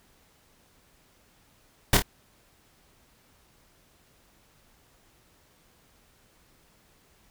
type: noise with echo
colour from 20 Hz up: pink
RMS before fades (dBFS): -18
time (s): 1.93-1.97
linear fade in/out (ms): 2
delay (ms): 26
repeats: 2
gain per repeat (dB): -6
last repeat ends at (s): 2.022
effects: pink hiss -62 dBFS RMS until 7.3 s